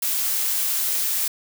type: noise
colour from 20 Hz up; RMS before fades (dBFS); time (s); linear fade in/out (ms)
blue; -23; 0.02-1.28; 5
effects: none